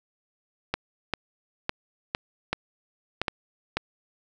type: clicks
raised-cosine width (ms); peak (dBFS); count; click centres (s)
0.3; -9; 8; 0.74 / 1.137 / 1.694 / 2.149 / 2.53 / 3.216 / 3.282 / 3.77
effects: none